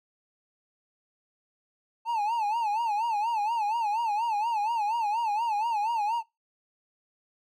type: tone with vibrato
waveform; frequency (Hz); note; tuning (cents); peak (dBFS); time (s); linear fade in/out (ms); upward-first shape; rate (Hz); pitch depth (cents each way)
triangle; 880; A5; 0; -23; 2.05-6.23; 50; sine; 4.2; 130
effects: noise-tail reverb RT60 0.2 s tail -21 dB re dry